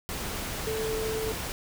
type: tone in noise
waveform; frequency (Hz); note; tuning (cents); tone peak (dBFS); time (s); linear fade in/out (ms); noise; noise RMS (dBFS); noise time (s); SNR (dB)
sine; 440; A4; 0; -29; 0.67-1.32; 0; pink; -34; 0.09-1.52; +2
effects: none